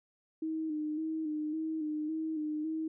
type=tone with vibrato; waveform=sine; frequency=311.1 Hz; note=D#4; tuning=in tune; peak=-32 dBFS; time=0.42-2.88 s; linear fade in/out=5 ms; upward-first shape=square; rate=1.8 Hz; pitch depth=37 cents each way; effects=none